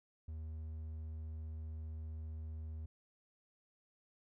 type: tone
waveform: triangle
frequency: 78.8 Hz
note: D#2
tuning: 23 cents sharp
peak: -40 dBFS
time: 0.28-2.86 s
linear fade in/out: 5 ms
effects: none